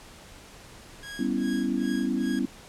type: tone with tremolo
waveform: sawtooth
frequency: 1646 Hz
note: G#6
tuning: 16 cents flat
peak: -33 dBFS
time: 1.03-2.39 s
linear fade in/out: 0 ms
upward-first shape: sine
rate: 2.5 Hz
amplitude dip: 100%
type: chord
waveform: sine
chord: C# half-diminished seventh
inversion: second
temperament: equal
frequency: 196 / 246.9 / 277.2 / 329.6 Hz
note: G3 / B3 / C#4 / E4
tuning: 0 / 0 / 0 / 0 cents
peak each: -31 / -28 / -29 / -32 dBFS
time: 1.19-2.46 s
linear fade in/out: 5 ms
effects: pink hiss -48 dBFS RMS until 2.68 s + low-pass 10000 Hz 12 dB/octave